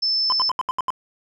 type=tone; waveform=sine; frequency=5274 Hz; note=E8; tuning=in tune; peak=-18 dBFS; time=0.02-0.5 s; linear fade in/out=10 ms
type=tone bursts; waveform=triangle; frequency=1021 Hz; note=C6; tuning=43 cents flat; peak=-17 dBFS; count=7; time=0.3-0.904 s; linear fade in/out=0 ms; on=22 ms; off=75 ms
effects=none